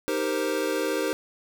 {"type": "chord", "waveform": "square", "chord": "C minor seventh", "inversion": "first", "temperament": "equal", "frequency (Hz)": [311.1, 392, 466.2, 523.3], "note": ["Eb4", "G4", "Bb4", "C5"], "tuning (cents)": [0, 0, 0, 0], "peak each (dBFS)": -31, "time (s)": [0.08, 1.13], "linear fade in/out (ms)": 0, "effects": []}